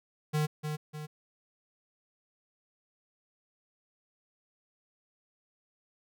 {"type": "tone with echo", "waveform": "square", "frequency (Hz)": 151.9, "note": "D#3", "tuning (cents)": -41, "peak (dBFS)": -27, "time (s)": [0.33, 0.47], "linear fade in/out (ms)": 20, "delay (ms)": 300, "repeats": 2, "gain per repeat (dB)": -6, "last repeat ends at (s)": 1.07, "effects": []}